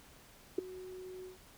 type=tone with ADSR envelope; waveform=sine; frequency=370 Hz; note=F#4; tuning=in tune; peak=-24 dBFS; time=0.58-1.38 s; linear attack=6 ms; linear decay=8 ms; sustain=-20 dB; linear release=130 ms; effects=pink hiss -59 dBFS RMS until 1.57 s